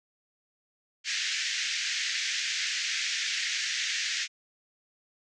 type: band-pass noise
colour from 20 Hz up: pink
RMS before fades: -31 dBFS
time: 1.04-4.28 s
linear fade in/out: 50 ms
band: 1700 to 6800 Hz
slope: 48 dB/octave
effects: none